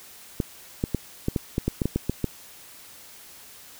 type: clicks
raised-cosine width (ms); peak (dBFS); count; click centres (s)
3; -10; 12; 0.402 / 0.839 / 0.947 / 1.284 / 1.362 / 1.581 / 1.68 / 1.818 / 1.856 / 1.96 / 2.096 / 2.243
effects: white hiss -47 dBFS RMS until 3.79 s